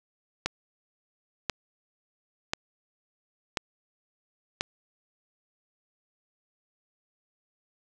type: click train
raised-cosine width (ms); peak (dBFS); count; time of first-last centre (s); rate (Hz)
0.2; -9; 5; 0.46-4.609; 0.964
effects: none